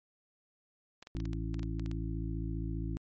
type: clicks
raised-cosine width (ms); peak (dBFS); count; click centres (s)
0.2; -30; 12; 1.026 / 1.071 / 1.168 / 1.202 / 1.255 / 1.332 / 1.543 / 1.594 / 1.631 / 1.796 / 1.861 / 1.914
type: harmonic tone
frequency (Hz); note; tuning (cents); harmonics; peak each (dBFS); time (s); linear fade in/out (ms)
55; A1; 0; 1 / 2 / 3 / 5 / 6; -36 / -39 / -41 / -43 / -44; 1.15-2.97; 0
effects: MP3 32 kbps